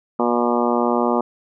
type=harmonic tone; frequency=120.1 Hz; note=B2; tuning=48 cents flat; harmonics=2 / 3 / 4 / 5 / 6 / 7 / 8 / 9 / 10; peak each=-21 / -23 / -24 / -25 / -26 / -26 / -27 / -28 / -28 dBFS; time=0.19-1.21 s; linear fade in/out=5 ms; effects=none